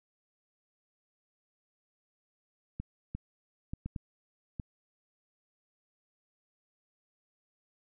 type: clicks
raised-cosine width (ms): 5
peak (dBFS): -24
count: 6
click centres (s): 2.8 / 3.15 / 3.735 / 3.86 / 3.962 / 4.598
effects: none